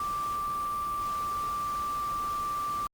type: tone in noise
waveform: sine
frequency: 1174.7 Hz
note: D6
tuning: in tune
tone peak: -29 dBFS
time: 0-2.87 s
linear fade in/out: 2 ms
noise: pink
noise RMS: -44 dBFS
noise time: 0-2.87 s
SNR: +12 dB
effects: Opus 48 kbps